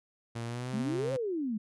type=tone with pitch glide; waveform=sawtooth; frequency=116.54 to 131.57 Hz; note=A#2 to C3; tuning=0 to +10 cents; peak=-31 dBFS; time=0.35-1.17 s; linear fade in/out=10 ms; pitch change=+210 cents; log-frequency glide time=0.46-0.77 s
type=exponential two-way sweep; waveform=sine; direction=up then down; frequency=196 to 552 to 203 Hz; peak=-30 dBFS; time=0.73-1.58 s; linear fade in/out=10 ms; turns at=1.13 s
effects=resampled to 24000 Hz